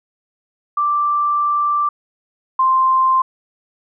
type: tone pair in turn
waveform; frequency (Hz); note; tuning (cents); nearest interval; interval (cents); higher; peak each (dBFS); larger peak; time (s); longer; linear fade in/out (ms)
sine; 1174.7 / 1046.5; D6 / C6; 0 / 0; major second; 200; first; -14 / -11; second; 0.77-1.89 / 2.59-3.22; first; 5
effects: none